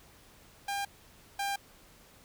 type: tone pair in turn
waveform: sawtooth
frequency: 801 / 797.4 Hz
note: G5 / G5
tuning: +37 / +29 cents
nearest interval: unison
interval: 8 cents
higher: first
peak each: -28 / -27 dBFS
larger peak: second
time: 0.68-0.85 / 1.39-1.56 s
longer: neither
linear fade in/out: 5 ms
effects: pink hiss -58 dBFS RMS until 2.24 s